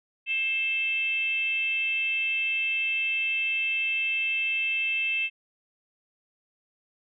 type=tone with frequency modulation; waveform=sine; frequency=2643 Hz; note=E7; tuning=4 cents sharp; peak=-24 dBFS; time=0.26-5.3 s; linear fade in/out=50 ms; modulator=513 Hz; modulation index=0.52; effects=none